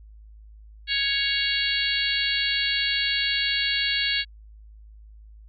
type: harmonic tone with a mistuned harmonic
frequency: 554.4 Hz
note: C#5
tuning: in tune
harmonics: 3 / 4 / 5 / 6 / 7 / 8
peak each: -29 / -29 / -29 / -29 / -29 / -29 dBFS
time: 0.87-4.25 s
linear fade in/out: 50 ms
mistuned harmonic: 5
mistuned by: +18 cents
effects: added 53 Hz sine -44 dBFS peak until 5.48 s